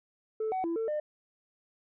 sine tone with pitch steps, 437.9 / 750 / 334.8 / 448.9 / 603 Hz, A4 / F#5 / E4 / A4 / D5, -8 / +23 / +27 / +35 / +46 cents, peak -27 dBFS, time 0.4-1 s, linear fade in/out 5 ms, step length 120 ms, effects tanh soft clip ceiling -27 dBFS

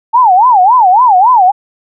sine tone with vibrato, 859 Hz, A5, 42 cents flat, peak -3 dBFS, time 0.13-1.52 s, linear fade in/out 20 ms, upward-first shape sine, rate 3.6 Hz, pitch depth 300 cents each way, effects none

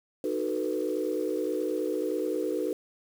sine chord, B dominant seventh, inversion first, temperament just, 308.7 / 370.4 / 444.5 / 493.9 Hz, D#4 / F#4 / A4 / B4, -14 / +2 / +18 / 0 cents, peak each -32 dBFS, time 0.24-2.73 s, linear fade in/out 2 ms, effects tanh soft clip ceiling -17 dBFS + 8-bit

